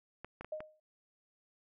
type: clicks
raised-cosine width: 0.5 ms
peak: -29 dBFS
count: 4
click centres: 0.246 / 0.41 / 0.446 / 0.605 s
type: tone with exponential decay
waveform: sine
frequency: 618 Hz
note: D#5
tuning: 12 cents flat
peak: -34 dBFS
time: 0.52-0.8 s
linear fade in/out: 5 ms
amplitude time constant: 60 ms
effects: none